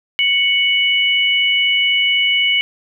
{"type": "tone pair together", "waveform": "sine", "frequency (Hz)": [2224, 2952], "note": ["C#7", "F#7"], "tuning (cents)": [5, -5], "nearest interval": "perfect fourth", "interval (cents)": 490, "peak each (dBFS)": -15, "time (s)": [0.19, 2.61], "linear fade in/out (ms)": 0, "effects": []}